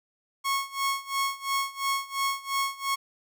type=tone with tremolo; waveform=sawtooth; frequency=1097 Hz; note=C#6; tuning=18 cents flat; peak=-20 dBFS; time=0.44-2.96 s; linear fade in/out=20 ms; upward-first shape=sine; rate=2.9 Hz; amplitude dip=90%; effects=none